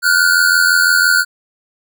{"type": "tone pair together", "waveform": "square", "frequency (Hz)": [1428.1, 1514], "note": ["F6", "F#6"], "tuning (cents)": [38, 39], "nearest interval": "minor second", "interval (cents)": 101, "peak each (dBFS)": -13, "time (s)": [0.02, 1.25], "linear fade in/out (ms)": 50, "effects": []}